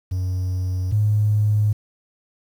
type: tone pair in turn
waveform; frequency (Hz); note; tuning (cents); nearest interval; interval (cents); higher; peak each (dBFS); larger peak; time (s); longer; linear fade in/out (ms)
triangle; 92.1 / 105.54; F#2 / G#2; -7 / +28; major second; 235; second; -18 / -11; second; 0.11-0.92 / 0.92-1.73; neither; 10
effects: tanh soft clip ceiling -13 dBFS + 8-bit